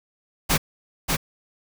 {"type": "noise with echo", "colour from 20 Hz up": "pink", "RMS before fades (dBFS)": -19, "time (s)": [0.49, 0.58], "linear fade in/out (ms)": 20, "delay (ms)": 590, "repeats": 1, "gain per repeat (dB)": -3, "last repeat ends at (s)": 1.17, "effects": []}